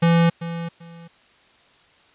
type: tone with echo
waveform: square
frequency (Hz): 168.2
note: E3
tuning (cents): +35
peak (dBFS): -14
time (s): 0.02-0.3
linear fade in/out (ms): 10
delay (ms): 390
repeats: 2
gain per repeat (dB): -13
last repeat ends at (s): 1.08
effects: white hiss -55 dBFS RMS until 2.14 s + resampled to 8000 Hz